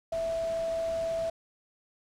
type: tone in noise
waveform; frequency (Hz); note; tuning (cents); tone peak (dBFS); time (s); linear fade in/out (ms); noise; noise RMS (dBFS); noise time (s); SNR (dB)
sine; 659.3; E5; 0; -28; 0.12-1.3; 5; pink; -45; 0.12-1.3; +14
effects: low-pass 8000 Hz 12 dB/octave